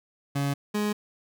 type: tone pair in turn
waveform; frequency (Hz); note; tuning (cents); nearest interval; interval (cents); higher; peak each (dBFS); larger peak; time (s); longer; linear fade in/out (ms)
30% pulse; 140.8 / 208.9; C#3 / G#3; +27 / +10; perfect fifth; 683; second; -22; neither; 0.35-0.54 / 0.74-0.93; neither; 10
effects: none